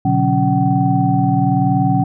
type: tone cluster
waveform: sine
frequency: 120.7 / 141.7 / 181.2 / 277.2 / 759 Hz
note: B2 / C#3 / F#3 / C#4 / F#5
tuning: -39 / +38 / -36 / 0 / +44 cents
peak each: -18 dBFS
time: 0.05-2.04 s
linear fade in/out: 5 ms
effects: tanh soft clip ceiling 0 dBFS